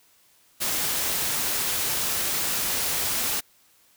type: noise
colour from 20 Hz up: white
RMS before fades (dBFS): -26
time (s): 0.6-3.41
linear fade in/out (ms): 20
effects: white hiss -60 dBFS RMS until 3.96 s